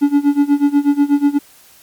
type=tone with tremolo; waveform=triangle; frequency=286.4 Hz; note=D4; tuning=43 cents flat; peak=-5 dBFS; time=0.01-1.39 s; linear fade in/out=20 ms; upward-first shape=sine; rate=8.2 Hz; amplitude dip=90%; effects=white hiss -46 dBFS RMS until 1.82 s + MP3 96 kbps